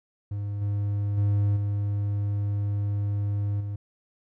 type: tone with level steps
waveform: triangle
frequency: 101.9 Hz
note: G#2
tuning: 32 cents flat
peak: -26 / -22 / -18 / -22 / -27 dBFS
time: 0.31-3.76 s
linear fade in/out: 5 ms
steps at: 0.61 / 1.17 / 1.56 / 3.6 s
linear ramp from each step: 10 ms
effects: none